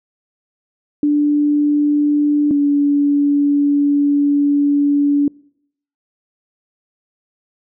sine tone pair in turn, 293.7 / 287 Hz, D4 / D4, 0 / -40 cents, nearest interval unison, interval 40 cents, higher first, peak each -11 / -11 dBFS, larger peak neither, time 1.03-2.51 / 2.51-5.28 s, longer second, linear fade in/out 2 ms, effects noise-tail reverb RT60 0.7 s tail -25 dB re dry

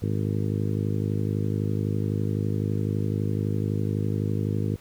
harmonic tone, 51.91 Hz, G#1, in tune, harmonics 2 / 3 / 4 / 5 / 6 / 7 / 8 / 9, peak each -26 / -30 / -32 / -34 / -36 / -37 / -38 / -39 dBFS, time 0.02-4.76 s, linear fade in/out 5 ms, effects pink hiss -54 dBFS RMS until 4.8 s

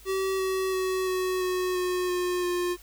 square tone with pitch steps, 383.1 / 378.9 / 374.8 / 370.7 / 366.6 / 362.6 / 358.7 / 354.8 Hz, G4 / F#4 / F#4 / F#4 / F#4 / F#4 / F4 / F4, -40 / +41 / +22 / +3 / -16 / -35 / +46 / +27 cents, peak -26 dBFS, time 0.05-2.77 s, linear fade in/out 50 ms, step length 340 ms, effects added 50 Hz sine -51 dBFS peak until 2.82 s + white hiss -53 dBFS RMS until 2.82 s

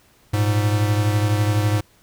square beating tone pair, 103.83 / 115.83 Hz, G#2 / A#2, 0 / -11 cents, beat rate 12 Hz, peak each -18 / -25 dBFS, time 0.33-1.81 s, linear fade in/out 10 ms, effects pink hiss -56 dBFS RMS until 2.02 s

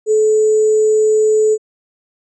sine tone with sample-and-hold, 431.8 Hz, A4, 33 cents flat, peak -9 dBFS, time 0.06-1.58 s, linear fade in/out 50 ms, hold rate 7350 Hz, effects resampled to 22050 Hz

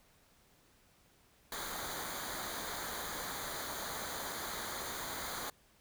pink noise with comb filter, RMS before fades -41 dBFS, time 1.52-5.5 s, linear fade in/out 2 ms, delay 0.37 ms, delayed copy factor -0.75, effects pink hiss -67 dBFS RMS until 5.8 s

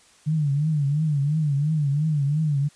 sine tone with vibrato, 148.3 Hz, D3, 17 cents sharp, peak -19 dBFS, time 0.26-2.69 s, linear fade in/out 20 ms, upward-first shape triangle, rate 2.9 Hz, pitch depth 140 cents each way, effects white hiss -55 dBFS RMS until 2.75 s + resampled to 22050 Hz

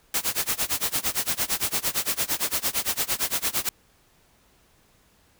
white noise with tremolo, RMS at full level -23 dBFS, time 0.14-3.69 s, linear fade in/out 2 ms, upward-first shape sine, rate 8.8 Hz, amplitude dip 95%, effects pink hiss -61 dBFS RMS until 5.39 s

